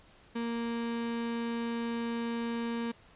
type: tone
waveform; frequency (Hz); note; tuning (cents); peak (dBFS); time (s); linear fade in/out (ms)
35% pulse; 233.1; A#3; 0; -30; 0.35-2.92; 10
effects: pink hiss -59 dBFS RMS until 3.15 s + resampled to 8000 Hz